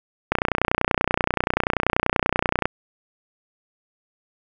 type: click train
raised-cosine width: 0.5 ms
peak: -3 dBFS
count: 72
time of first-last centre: 0.32-2.656 s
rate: 30.4 Hz
effects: none